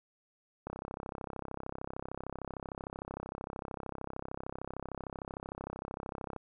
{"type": "click train", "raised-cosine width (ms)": 1, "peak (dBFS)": -25, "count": 190, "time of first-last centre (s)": [0.67, 6.363], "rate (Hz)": 33.2, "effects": []}